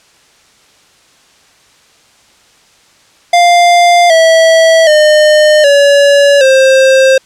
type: tone with pitch steps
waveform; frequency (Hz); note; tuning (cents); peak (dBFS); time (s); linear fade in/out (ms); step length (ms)
square; 698.5 / 651.7 / 608.1 / 567.4 / 529.4; F5 / E5 / D#5 / C#5 / C5; 0 / -20 / -40 / +40 / +20; -4; 3.33-7.18; 5; 770
effects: white hiss -46 dBFS RMS until 7.25 s + low-pass 7000 Hz 12 dB/octave